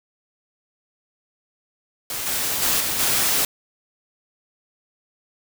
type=noise with level steps; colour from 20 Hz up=white; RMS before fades=-28 / -24 / -20 / -24 / -20 dBFS; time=2.1-3.45 s; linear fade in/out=2 ms; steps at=2.26 / 2.62 / 2.8 / 2.99 s; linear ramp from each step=5 ms; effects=none